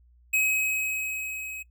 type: tone with level ramp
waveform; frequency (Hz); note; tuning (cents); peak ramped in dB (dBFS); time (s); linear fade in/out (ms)
square; 2545; D#7; +39; -21 to -36; 0.33-1.63; 10
effects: noise-tail reverb RT60 0.1 s tail -19 dB re dry + added 60 Hz sine -55 dBFS peak until 1.7 s